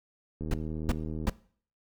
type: click train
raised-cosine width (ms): 3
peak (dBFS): -24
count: 67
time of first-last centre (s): 0.41-1.253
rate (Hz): 78.3
type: noise bursts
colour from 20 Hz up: brown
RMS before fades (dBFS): -25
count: 3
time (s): 0.51-1.297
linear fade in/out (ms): 2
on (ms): 29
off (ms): 350
effects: noise-tail reverb RT60 0.5 s tail -21 dB re dry